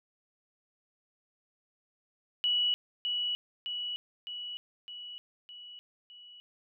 sine tone with echo, 2938 Hz, F#7, 13 cents flat, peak -25 dBFS, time 2.44-2.74 s, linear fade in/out 0 ms, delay 610 ms, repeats 6, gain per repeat -4 dB, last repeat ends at 6.4 s, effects none

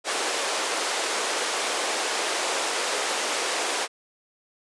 pink band-pass noise, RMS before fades -27 dBFS, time 0.04-3.88 s, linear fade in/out 50 ms, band 400 to 9700 Hz, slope 24 dB/octave, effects resampled to 24000 Hz

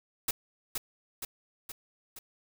white noise with echo, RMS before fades -29 dBFS, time 0.28-0.31 s, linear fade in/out 5 ms, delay 470 ms, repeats 4, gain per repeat -4 dB, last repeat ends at 2.19 s, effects none

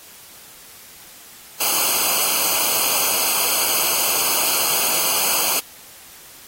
white noise with comb filter, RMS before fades -19 dBFS, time 1.6-5.6 s, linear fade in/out 10 ms, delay 0.54 ms, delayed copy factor -0.95, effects white hiss -43 dBFS RMS until 6.47 s + AAC 48 kbps

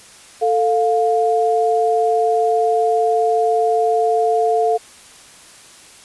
sine tone pair together, 443.7 / 704.3 Hz, A4 / F5, +14 / +14 cents, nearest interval minor sixth, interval 800 cents, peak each -16 dBFS, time 0.41-4.78 s, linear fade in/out 20 ms, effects white hiss -43 dBFS RMS until 6.04 s + resampled to 24000 Hz

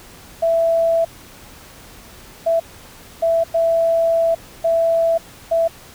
sine tone bursts at uneven times, 663 Hz, E5, 10 cents sharp, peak -13 dBFS, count 6, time 0.42-1.05 / 2.46-2.6 / 3.22-3.44 / 3.54-4.35 / 4.64-5.18 / 5.51-5.68 s, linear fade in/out 10 ms, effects pink hiss -42 dBFS RMS until 5.94 s

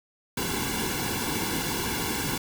pink noise with comb filter, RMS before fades -29 dBFS, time 0.37-2.38 s, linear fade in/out 5 ms, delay 1.6 ms, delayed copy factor -0.85, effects none

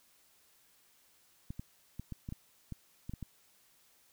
clicks, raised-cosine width 5 ms, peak -28 dBFS, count 10, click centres 1.505 / 1.595 / 1.996 / 2.123 / 2.289 / 2.324 / 2.723 / 3.095 / 3.137 / 3.227 s, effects white hiss -67 dBFS RMS until 4.12 s

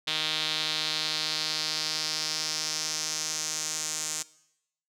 sawtooth tone with band-pass filter sweep, 155.56 Hz, D#3, in tune, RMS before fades -31 dBFS, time 0.07-4.23 s, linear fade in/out 10 ms, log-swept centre 3600 to 7100 Hz, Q 3.2, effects noise-tail reverb RT60 0.8 s tail -20 dB re dry

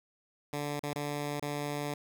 10% pulse tone with dropouts, 145.9 Hz, D3, 11 cents flat, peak -25 dBFS, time 0.53-1.94 s, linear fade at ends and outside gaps 2 ms, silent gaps 0.794-0.834 / 0.933-0.958 / 1.396-1.425 s, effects 10-bit

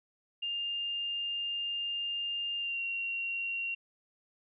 sine tone with pitch glide, 2807 to 2751 Hz, F7 to F7, +8 to -27 cents, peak -32 dBFS, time 0.42-3.75 s, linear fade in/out 10 ms, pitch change -35 cents, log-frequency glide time 2.58-2.82 s, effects none

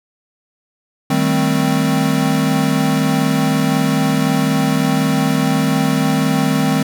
square chord, A half-diminished seventh, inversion second, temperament equal with one note detuned, 156.28 / 196 / 220 / 261.6 Hz, Eb3 / G3 / A3 / C4, +8 / 0 / 0 / 0 cents, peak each -19 / -21 / -22 / -18 dBFS, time 1.1-6.83 s, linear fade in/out 5 ms, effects none

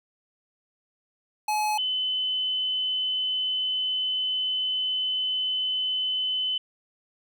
square / sine tone pair in turn, 850 / 3029 Hz, G#5 / F#7, +40 / +40 cents, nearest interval octave + minor seventh, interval 2200 cents, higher second, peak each -24 dBFS, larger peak neither, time 1.48-1.78 / 1.78-6.58 s, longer second, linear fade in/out 5 ms, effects none

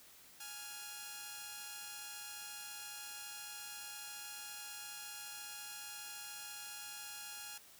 5% pulse tone pair together, 833.7 / 1401 Hz, G#5 / F6, +6 / +5 cents, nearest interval major sixth, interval 899 cents, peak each -37 / -37 dBFS, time 0.4-7.58 s, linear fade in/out 5 ms, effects white hiss -60 dBFS RMS until 7.79 s

